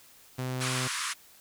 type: tone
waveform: sawtooth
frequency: 128.2 Hz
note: C3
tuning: 35 cents flat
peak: -27 dBFS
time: 0.38-0.88 s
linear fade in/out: 10 ms
type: band-pass noise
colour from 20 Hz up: pink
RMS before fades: -33 dBFS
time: 0.6-1.14 s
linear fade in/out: 20 ms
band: 1000 to 11000 Hz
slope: 96 dB/octave
effects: white hiss -56 dBFS RMS until 1.4 s